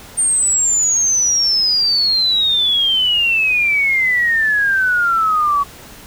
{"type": "exponential sweep", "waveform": "sine", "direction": "down", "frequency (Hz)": [8870, 1122], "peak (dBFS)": -12, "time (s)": [0.17, 5.64], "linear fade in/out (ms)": 20, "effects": ["pink hiss -38 dBFS RMS until 6.06 s"]}